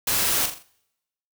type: noise with echo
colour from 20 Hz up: white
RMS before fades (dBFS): -23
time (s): 0.07-0.46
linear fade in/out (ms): 5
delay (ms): 42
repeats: 4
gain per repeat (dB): -7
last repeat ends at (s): 0.628
effects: noise-tail reverb RT60 0.9 s tail -26 dB re dry